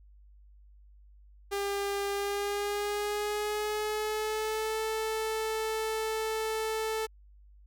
sawtooth tone with pitch glide, 400.7 to 439.5 Hz, G4 to A4, +38 to -2 cents, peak -26 dBFS, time 1.51-7.07 s, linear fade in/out 20 ms, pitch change +160 cents, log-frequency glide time 2.1-4.8 s, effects added 50 Hz sine -53 dBFS peak until 7.66 s

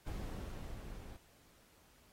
brown noise with level ramp, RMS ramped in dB -41 to -50 dBFS, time 0.06-1.17 s, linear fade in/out 10 ms, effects pink hiss -67 dBFS RMS until 2.12 s + AAC 48 kbps

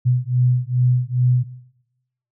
sine beating tone pair, 123.7 / 126.1 Hz, B2 / B2, +3 / +36 cents, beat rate 2.4 Hz, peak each -18 dBFS, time 0.05-1.44 s, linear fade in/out 20 ms, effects noise-tail reverb RT60 0.9 s tail -18 dB re dry

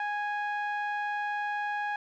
sawtooth tone with low-pass filter, 828 Hz, G#5, 5 cents flat, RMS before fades -32 dBFS, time 0-1.96 s, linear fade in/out 2 ms, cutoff 1800 Hz, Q 1.7, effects none

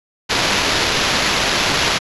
violet noise with sample-and-hold, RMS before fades -17 dBFS, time 0.29-1.99 s, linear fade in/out 20 ms, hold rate 8820 Hz, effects resampled to 24000 Hz

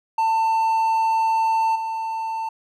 triangle tone with level steps, 894 Hz, A5, 27 cents sharp, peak -15 / -22 dBFS, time 0.18-2.49 s, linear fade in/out 5 ms, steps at 1.75 s, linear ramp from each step 10 ms, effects none

